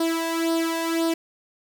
sawtooth tone with flanger, 329.6 Hz, E4, in tune, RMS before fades -24 dBFS, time 0-1.14 s, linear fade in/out 5 ms, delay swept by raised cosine 0.21 to 1.15 ms, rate 1.9 Hz, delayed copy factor +0.7, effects none

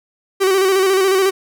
45% pulse tone with vibrato, 382.5 Hz, G4, 42 cents flat, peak -12 dBFS, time 0.4-1.31 s, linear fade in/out 20 ms, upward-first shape square, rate 14 Hz, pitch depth 40 cents each way, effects none

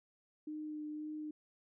sine tone with vibrato, 304 Hz, D#4, 40 cents flat, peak -40 dBFS, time 0.47-1.31 s, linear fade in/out 5 ms, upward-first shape sine, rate 1.9 Hz, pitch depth 13 cents each way, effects none

